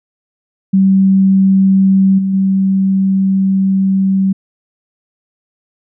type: tone with level steps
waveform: sine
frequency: 192.4 Hz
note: G3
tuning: 32 cents flat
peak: -6 / -12 / -9 dBFS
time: 0.73-4.33 s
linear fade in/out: 10 ms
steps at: 2.18 / 2.33 s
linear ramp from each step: 10 ms
effects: none

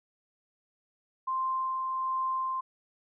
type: tone with tremolo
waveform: sine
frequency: 1046.5 Hz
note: C6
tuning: in tune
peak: -27 dBFS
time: 1.27-2.61 s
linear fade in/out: 10 ms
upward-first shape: sine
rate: 1.3 Hz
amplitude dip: 25%
effects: none

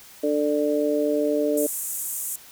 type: harmonic tone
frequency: 147.9 Hz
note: D3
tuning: 13 cents sharp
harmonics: 2 / 3 / 4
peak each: -24 / -24 / -24 dBFS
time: 0.23-1.67 s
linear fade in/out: 10 ms
type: band-pass noise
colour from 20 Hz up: pink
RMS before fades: -30 dBFS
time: 1.57-2.36 s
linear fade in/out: 5 ms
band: 7100 to 16000 Hz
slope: 48 dB/octave
effects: white hiss -47 dBFS RMS until 2.51 s

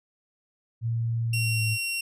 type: tone with pitch glide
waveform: sine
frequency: 115.5 to 110.6 Hz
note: A#2 to A2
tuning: -16 to +9 cents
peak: -24 dBFS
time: 0.81-1.78 s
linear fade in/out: 50 ms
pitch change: -75 cents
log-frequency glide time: 1.37-1.66 s
type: tone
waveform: sawtooth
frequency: 2740 Hz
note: F7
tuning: 34 cents flat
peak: -24 dBFS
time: 1.33-2.01 s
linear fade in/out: 5 ms
effects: resampled to 32000 Hz

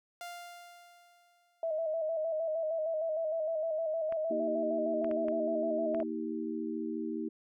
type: tone with exponential decay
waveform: sawtooth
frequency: 698.5 Hz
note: F5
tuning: in tune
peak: -36 dBFS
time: 0.21-1.96 s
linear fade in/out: 1 ms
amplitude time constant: 380 ms
type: tone with vibrato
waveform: sine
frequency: 640 Hz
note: D#5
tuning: 49 cents sharp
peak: -30 dBFS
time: 1.63-6.03 s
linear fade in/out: 2 ms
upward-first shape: square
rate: 6.5 Hz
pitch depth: 49 cents each way
type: clicks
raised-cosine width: 0.5 ms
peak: -29 dBFS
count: 6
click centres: 4.124 / 5.045 / 5.113 / 5.284 / 5.947 / 6.002 s
type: chord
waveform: sine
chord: Eb major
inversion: second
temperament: equal with one note detuned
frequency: 233.1 / 317.8 / 392 Hz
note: Bb3 / Eb4 / G4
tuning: 0 / +37 / 0 cents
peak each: -38 / -36 / -40 dBFS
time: 4.3-7.29 s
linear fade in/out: 10 ms
effects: none

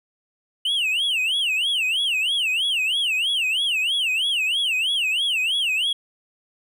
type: tone with vibrato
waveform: triangle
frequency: 2900 Hz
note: F#7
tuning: 35 cents flat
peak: -18 dBFS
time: 0.65-5.93 s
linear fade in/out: 5 ms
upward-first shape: sine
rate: 3.1 Hz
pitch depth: 260 cents each way
effects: none

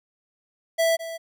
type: tone with echo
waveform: square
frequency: 659.3 Hz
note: E5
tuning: in tune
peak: -19 dBFS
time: 0.78-0.97 s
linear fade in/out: 20 ms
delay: 210 ms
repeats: 1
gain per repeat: -13 dB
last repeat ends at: 1.18 s
effects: none

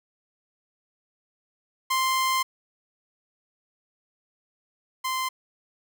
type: tone pair in turn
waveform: sawtooth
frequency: 1046.5 / 1039.3 Hz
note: C6 / C6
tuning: 0 / -12 cents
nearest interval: unison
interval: 12 cents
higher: first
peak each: -18 / -22 dBFS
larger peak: first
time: 1.9-2.43 / 5.04-5.29 s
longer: first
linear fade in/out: 10 ms
effects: none

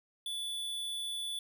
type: tone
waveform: square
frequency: 3463 Hz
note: A7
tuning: 28 cents flat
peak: -36 dBFS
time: 0.26-1.39 s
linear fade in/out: 2 ms
effects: none

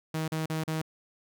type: tone bursts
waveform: sawtooth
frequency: 158.3 Hz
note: D#3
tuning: 30 cents sharp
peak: -25 dBFS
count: 4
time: 0.14-0.817 s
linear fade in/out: 5 ms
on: 140 ms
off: 39 ms
effects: none

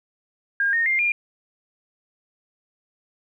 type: tone with pitch steps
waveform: sine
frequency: 1615 / 1844.5 / 2107 / 2406 Hz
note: G#6 / A#6 / C7 / D7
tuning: -49 / -19 / +12 / +41 cents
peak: -18 dBFS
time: 0.6-1.12 s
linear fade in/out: 2 ms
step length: 130 ms
effects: 10-bit

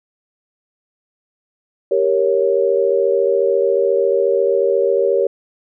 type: chord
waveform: sine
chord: G diminished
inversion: none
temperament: equal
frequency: 392 / 466.2 / 554.4 Hz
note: G4 / Bb4 / Db5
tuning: 0 / 0 / 0 cents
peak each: -17 dBFS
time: 1.91-5.27 s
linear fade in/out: 5 ms
effects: none

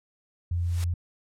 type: tone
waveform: sine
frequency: 86.6 Hz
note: F2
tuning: 14 cents flat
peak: -24 dBFS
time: 0.51-0.94 s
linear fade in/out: 5 ms
type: noise with exponential growth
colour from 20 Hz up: white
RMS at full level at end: -36 dBFS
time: 0.52-0.84 s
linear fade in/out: 0 ms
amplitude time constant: 68 ms
effects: low-pass 10000 Hz 12 dB/octave

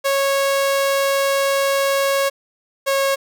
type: tone pair in turn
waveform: sawtooth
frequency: 551 / 547.5 Hz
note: C#5 / C#5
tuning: -11 / -22 cents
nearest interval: unison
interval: 11 cents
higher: first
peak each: -12 dBFS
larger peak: neither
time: 0.04-2.3 / 2.86-3.16 s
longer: first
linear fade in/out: 20 ms
effects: none

